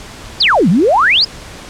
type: exponential two-way sweep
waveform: sine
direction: down then up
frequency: 5274 to 155.4 to 5274 Hz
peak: -7 dBFS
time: 0.4-1.25 s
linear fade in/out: 10 ms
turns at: 0.69 s
effects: pink hiss -32 dBFS RMS until 1.69 s + low-pass 8000 Hz 12 dB/octave

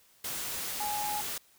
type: tone in noise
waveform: sine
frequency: 834 Hz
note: G#5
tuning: 7 cents sharp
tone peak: -32 dBFS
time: 0.8-1.21 s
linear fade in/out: 5 ms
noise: white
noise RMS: -36 dBFS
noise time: 0.24-1.38 s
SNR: +1 dB
effects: white hiss -63 dBFS RMS until 1.58 s

